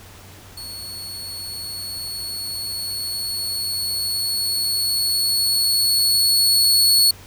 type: tone with level ramp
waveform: sawtooth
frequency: 4389 Hz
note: C#8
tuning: 18 cents flat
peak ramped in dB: -29 to -9 dBFS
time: 0.57-7.11 s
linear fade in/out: 5 ms
effects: added 94 Hz sine -44 dBFS peak until 7.26 s + pink hiss -44 dBFS RMS until 7.26 s